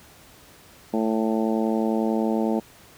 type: harmonic tone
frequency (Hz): 111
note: A2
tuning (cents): +16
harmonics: 2 / 3 / 4 / 5 / 6 / 7 / 8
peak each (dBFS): -23 / -27 / -29 / -31 / -33 / -34 / -35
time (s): 0.93-2.6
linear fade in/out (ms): 10
effects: pink hiss -50 dBFS RMS until 2.97 s + high-pass 60 Hz 12 dB/octave